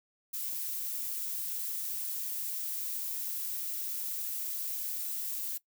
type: noise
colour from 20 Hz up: violet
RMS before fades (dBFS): -36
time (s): 0.33-5.58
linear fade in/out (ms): 10
effects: noise-tail reverb RT60 0.1 s tail -19 dB re dry